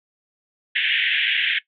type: band-pass noise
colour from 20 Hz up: white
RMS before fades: -21 dBFS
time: 0.75-1.59 s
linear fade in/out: 10 ms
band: 1600 to 3400 Hz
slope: 96 dB/octave
effects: noise-tail reverb RT60 0.1 s tail -18 dB re dry